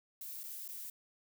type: noise with dropouts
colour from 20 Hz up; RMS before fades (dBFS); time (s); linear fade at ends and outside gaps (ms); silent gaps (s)
violet; -45; 0.21-0.9; 2; 0.434-0.438 / 0.68-0.687
effects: none